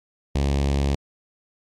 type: tone with notch filter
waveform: sawtooth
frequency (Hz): 69.8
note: C#2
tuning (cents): +13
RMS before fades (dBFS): -21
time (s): 0.35-0.95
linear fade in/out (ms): 5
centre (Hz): 1400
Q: 1.2
effects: low-pass 7000 Hz 12 dB/octave + MP3 96 kbps